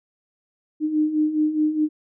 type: beating tone pair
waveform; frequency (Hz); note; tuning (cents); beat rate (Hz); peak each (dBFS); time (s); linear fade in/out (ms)
sine; 302.8 / 307.6; D#4 / D#4; -47 / -20; 4.8; -25 / -19; 0.8-1.89; 50
effects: none